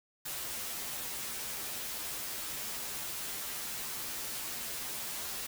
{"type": "noise with comb filter", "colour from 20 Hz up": "white", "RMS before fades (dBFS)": -39, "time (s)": [0.25, 5.47], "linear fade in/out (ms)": 10, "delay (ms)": 11, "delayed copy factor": -0.9, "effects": []}